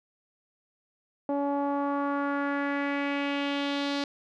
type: tone with low-pass filter sweep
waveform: sawtooth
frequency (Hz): 283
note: C#4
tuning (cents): +36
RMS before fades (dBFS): -29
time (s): 1.29-4.04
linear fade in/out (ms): 2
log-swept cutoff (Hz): 720 to 4400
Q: 2.6
effects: none